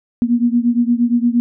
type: beating tone pair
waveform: sine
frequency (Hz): 235.8 / 244.4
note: A#3 / B3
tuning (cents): +20 / -18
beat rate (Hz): 8.6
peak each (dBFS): -14 / -16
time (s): 0.22-1.4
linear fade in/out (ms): 0
effects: none